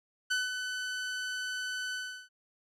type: tone with ADSR envelope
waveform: sawtooth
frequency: 1504 Hz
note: F#6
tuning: 28 cents sharp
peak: -23 dBFS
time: 0.3-2.29 s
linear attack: 14 ms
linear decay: 180 ms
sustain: -7 dB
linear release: 350 ms
effects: low-pass 8000 Hz 12 dB/octave